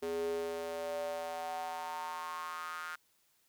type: tone with high-pass filter sweep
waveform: square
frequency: 83 Hz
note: E2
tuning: 12 cents sharp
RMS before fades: -39 dBFS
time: 0.02-2.96 s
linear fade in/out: 10 ms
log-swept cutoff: 370 to 1400 Hz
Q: 6
effects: white hiss -72 dBFS RMS until 3.48 s